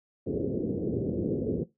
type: low-pass noise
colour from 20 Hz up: white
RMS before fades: -29 dBFS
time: 0.26-1.64 s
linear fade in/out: 10 ms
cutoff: 470 Hz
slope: 48 dB/octave
effects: noise-tail reverb RT60 0.2 s tail -18 dB re dry + high-pass 100 Hz 12 dB/octave